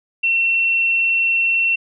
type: tone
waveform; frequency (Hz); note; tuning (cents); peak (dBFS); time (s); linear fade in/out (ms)
sine; 2711; E7; +48; -14; 0.23-1.76; 10
effects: none